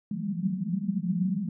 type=band-pass noise; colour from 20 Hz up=pink; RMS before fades=-29 dBFS; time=0.11-1.49 s; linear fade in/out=5 ms; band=170 to 210 Hz; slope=96 dB/octave; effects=none